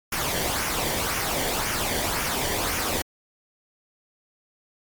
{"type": "noise with flanger", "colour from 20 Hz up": "pink", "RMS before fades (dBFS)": -26, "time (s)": [0.12, 3.02], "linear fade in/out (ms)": 5, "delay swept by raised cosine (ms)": [0.24, 0.79], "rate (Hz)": 1.9, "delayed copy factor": -0.5, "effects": ["MP3 96 kbps"]}